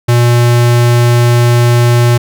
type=tone; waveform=square; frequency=120 Hz; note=B2; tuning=49 cents flat; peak=-6 dBFS; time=0.08-2.18 s; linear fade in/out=10 ms; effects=none